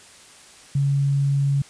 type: tone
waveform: sine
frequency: 139.8 Hz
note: C#3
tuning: 15 cents sharp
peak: -17 dBFS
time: 0.75-1.62 s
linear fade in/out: 5 ms
effects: white hiss -47 dBFS RMS until 1.69 s + resampled to 22050 Hz